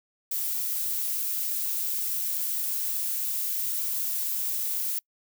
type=noise; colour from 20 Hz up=violet; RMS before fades=-29 dBFS; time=0.31-4.99 s; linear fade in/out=5 ms; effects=noise-tail reverb RT60 0.1 s tail -26 dB re dry